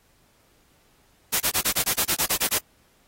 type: noise bursts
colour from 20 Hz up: white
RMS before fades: -22 dBFS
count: 12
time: 1.32-2.59 s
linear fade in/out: 20 ms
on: 82 ms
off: 26 ms
effects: pink hiss -62 dBFS RMS until 3.07 s + AAC 48 kbps